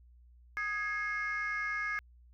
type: chord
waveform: sine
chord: Ab major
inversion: second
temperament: equal with one note detuned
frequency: 1244.5 / 1661.2 / 2147 Hz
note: Eb6 / Ab6 / C7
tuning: 0 / 0 / +44 cents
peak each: -38 / -34 / -35 dBFS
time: 0.57-1.99 s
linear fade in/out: 0 ms
effects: tanh soft clip ceiling -27 dBFS + added 60 Hz sine -56 dBFS peak until 2.33 s